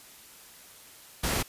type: noise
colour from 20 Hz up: pink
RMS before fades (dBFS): -28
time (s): 1.23-1.43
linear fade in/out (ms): 10
effects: white hiss -51 dBFS RMS until 1.48 s + resampled to 32000 Hz